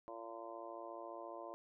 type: harmonic tone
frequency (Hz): 114.4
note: A#2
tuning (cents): -32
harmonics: 3 / 4 / 5 / 6 / 7 / 8 / 9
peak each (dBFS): -53 / -57 / -51 / -52 / -63 / -56 / -53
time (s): 0.08-1.54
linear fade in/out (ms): 0
effects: none